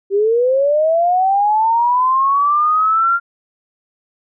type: linear sweep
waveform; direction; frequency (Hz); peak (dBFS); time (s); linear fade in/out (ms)
sine; up; 385.9 to 1396.9; -11; 0.1-3.2; 50
effects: none